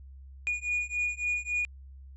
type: beating tone pair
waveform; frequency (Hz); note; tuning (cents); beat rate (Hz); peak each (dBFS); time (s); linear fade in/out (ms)
triangle; 2446 / 2449.6; D#7 / D#7; -30 / -28; 3.6; -30; 0.47-1.65; 0
effects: added 67 Hz sine -45 dBFS peak until 2.16 s + resampled to 22050 Hz